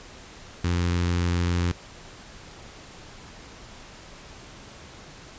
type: tone with notch filter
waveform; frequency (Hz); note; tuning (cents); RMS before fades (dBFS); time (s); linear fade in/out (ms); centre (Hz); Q
sawtooth; 87.31; F2; 0; -24; 0.64-1.72; 5; 650; 1.2
effects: pink hiss -45 dBFS RMS until 5.38 s + resampled to 16000 Hz